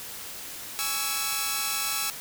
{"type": "chord", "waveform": "5% pulse", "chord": "C# minor", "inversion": "second", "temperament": "equal with one note detuned", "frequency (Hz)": [830.6, 1124.2, 1318.5], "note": ["G#5", "C#6", "E6"], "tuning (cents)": [0, 24, 0], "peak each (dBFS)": [-22, -21, -17], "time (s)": [0.79, 2.1], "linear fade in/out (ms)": 0, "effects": ["white hiss -39 dBFS RMS until 2.2 s"]}